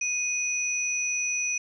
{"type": "tone pair together", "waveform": "sine", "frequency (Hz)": [2489, 5920], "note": ["D#7", "F#8"], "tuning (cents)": [0, 0], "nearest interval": "octave + minor third", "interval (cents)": 1500, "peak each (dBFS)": -28, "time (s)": [0.01, 1.58], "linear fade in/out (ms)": 5, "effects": []}